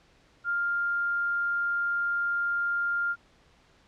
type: tone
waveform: sine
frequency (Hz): 1400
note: F6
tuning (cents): +4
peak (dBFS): -25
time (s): 0.44-3.16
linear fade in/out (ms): 50
effects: pink hiss -61 dBFS RMS until 3.87 s + low-pass 5000 Hz 12 dB/octave